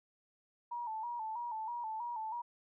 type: tone with vibrato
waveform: sine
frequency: 915 Hz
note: A#5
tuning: 32 cents flat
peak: -37 dBFS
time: 0.71-2.42 s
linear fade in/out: 10 ms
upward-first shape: square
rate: 3.1 Hz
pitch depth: 74 cents each way
effects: none